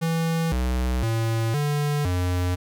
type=tone with pitch steps; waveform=square; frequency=164.4 / 62.7 / 113.3 / 146.6 / 89.8 Hz; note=E3 / B1 / A#2 / D3 / F2; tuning=-4 / +27 / -49 / -3 / +49 cents; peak=-22 dBFS; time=0.01-2.56 s; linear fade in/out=20 ms; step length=510 ms; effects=none